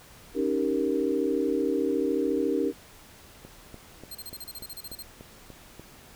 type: chord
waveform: sine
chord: Eb dominant seventh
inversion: third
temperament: equal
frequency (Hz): 277.2 / 311.1 / 392 / 466.2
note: Db4 / Eb4 / G4 / Bb4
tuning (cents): 0 / 0 / 0 / 0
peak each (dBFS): -29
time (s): 0.34-2.73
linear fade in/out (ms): 50
type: click train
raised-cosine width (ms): 2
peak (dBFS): -30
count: 9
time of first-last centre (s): 3.45-5.796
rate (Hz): 3.41
type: tone bursts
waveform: 10% pulse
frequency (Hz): 4186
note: C8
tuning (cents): 0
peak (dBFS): -30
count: 13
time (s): 4.11-5.026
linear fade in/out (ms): 5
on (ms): 40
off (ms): 33
effects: pink hiss -51 dBFS RMS until 6.15 s